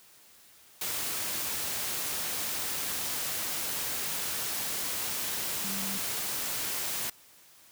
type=tone in noise; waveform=sine; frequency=195.3 Hz; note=G3; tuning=6 cents flat; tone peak=-38 dBFS; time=5.64-5.98 s; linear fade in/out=5 ms; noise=white; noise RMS=-33 dBFS; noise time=0.81-7.1 s; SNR=-8 dB; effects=white hiss -57 dBFS RMS until 7.71 s + high-pass 60 Hz 12 dB/octave